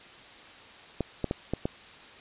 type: clicks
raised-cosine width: 2 ms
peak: -14 dBFS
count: 5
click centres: 1.007 / 1.243 / 1.311 / 1.536 / 1.655 s
effects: white hiss -49 dBFS RMS until 2.2 s + resampled to 8000 Hz